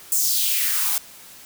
blue noise with high-pass filter sweep, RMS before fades -21 dBFS, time 0.12-0.98 s, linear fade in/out 0 ms, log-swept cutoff 7900 to 720 Hz, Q 2.6, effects white hiss -44 dBFS RMS until 1.45 s

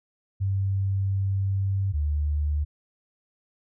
sine tone pair in turn, 97.4 / 74.2 Hz, G2 / D2, -11 / +18 cents, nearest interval perfect fourth, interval 471 cents, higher first, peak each -22 dBFS, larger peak neither, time 0.4-1.93 / 1.93-2.65 s, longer first, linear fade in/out 20 ms, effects none

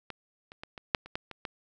clicks, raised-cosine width 0.3 ms, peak -22 / -30 / -24 / -26 / -7 / -30 / -16 / -25 / -19 dBFS, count 9, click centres 0.103 / 0.519 / 0.635 / 0.778 / 0.948 / 1.06 / 1.155 / 1.313 / 1.452 s, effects none

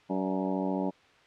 harmonic tone with a mistuned harmonic, 94.2 Hz, F#2, 32 cents sharp, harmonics 2 / 3 / 4 / 5 / 6 / 7 / 8 / 9 / 10, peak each -32 / -32 / -37 / -40 / -37 / -41 / -44 / -39 / -43 dBFS, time 0.09-0.91 s, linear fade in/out 20 ms, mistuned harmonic 6, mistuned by +43 cents, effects white hiss -59 dBFS RMS until 1.26 s + low-pass 3000 Hz 12 dB/octave

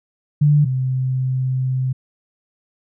sine tone pair in turn, 147.4 / 129.73 Hz, D3 / C3, +7 / -14 cents, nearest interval major second, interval 221 cents, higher first, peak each -10 / -17 dBFS, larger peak first, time 0.41-0.65 / 0.65-1.93 s, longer second, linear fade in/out 10 ms, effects none

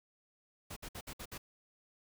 pink noise bursts, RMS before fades -45 dBFS, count 6, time 0.7-1.38 s, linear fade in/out 10 ms, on 65 ms, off 58 ms, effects none

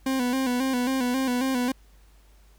40% pulse tone with vibrato, 255.7 Hz, C4, 40 cents flat, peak -22 dBFS, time 0.06-1.72 s, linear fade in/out 5 ms, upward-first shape square, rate 3.7 Hz, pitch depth 63 cents each way, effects added 50 Hz sine -52 dBFS peak until 2.58 s + pink hiss -62 dBFS RMS until 2.58 s

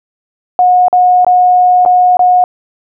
sine tone with dropouts, 725 Hz, F#5, 35 cents flat, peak -4 dBFS, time 0.59-2.44 s, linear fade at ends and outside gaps 1 ms, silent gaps 0.883-0.928 / 1.247-1.266 / 1.851-1.86 / 2.17-2.193 s, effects none

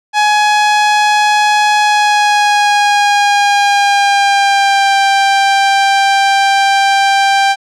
sawtooth tone with pitch glide, 840 to 788.3 Hz, G#5 to G5, +19 to +9 cents, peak -4 dBFS, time 0.13-7.56 s, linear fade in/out 50 ms, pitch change -110 cents, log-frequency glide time 1.8-4.98 s, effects low-pass 6000 Hz 12 dB/octave

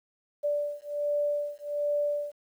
sine beating tone pair, 584 / 585.3 Hz, D5 / D5, -10 / -6 cents, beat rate 1.3 Hz, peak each -30 dBFS, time 0.43-2.32 s, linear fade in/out 20 ms, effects 10-bit

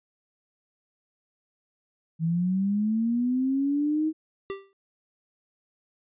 sine linear sweep, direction up, 159.1 to 317.9 Hz, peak -22 dBFS, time 2.19-4.13 s, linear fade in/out 50 ms
square tone with exponential decay, 392 Hz, G4, in tune, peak -28 dBFS, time 4.5-4.73 s, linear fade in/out 0 ms, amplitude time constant 49 ms
effects resampled to 8000 Hz

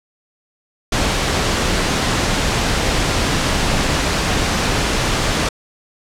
pink noise, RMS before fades -17 dBFS, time 0.92-5.49 s, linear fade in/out 5 ms, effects low-pass 7000 Hz 12 dB/octave

